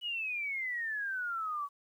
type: exponential sweep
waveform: sine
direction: down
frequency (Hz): 2960 to 1119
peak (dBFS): -33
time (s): 0.01-1.69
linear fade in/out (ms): 50
effects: 11-bit